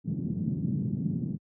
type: band-pass noise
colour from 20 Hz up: pink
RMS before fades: -30 dBFS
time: 0.04-1.38 s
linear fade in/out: 50 ms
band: 130 to 220 Hz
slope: 24 dB/octave
effects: high-pass 80 Hz 12 dB/octave